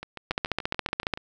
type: two click trains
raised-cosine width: 0.3 ms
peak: -9 / -20 dBFS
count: 13 / 9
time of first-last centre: 0.31-1.138 / 0.03-1.174 s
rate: 14.5 / 6.99 Hz
effects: none